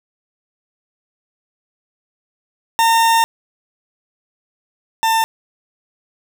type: tone pair in turn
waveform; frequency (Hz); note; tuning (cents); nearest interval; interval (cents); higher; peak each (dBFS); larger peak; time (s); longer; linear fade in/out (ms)
40% pulse; 912 / 896.9; A#5 / A5; -38 / +33; unison; 29; first; -10 / -12; first; 2.79-3.24 / 5.03-5.24; first; 0
effects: none